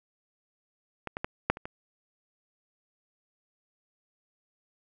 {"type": "clicks", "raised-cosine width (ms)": 0.5, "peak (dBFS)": [-19, -18, -15, -7, -25, -22], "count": 6, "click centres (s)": [1.073, 1.169, 1.245, 1.5, 1.571, 1.655], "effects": []}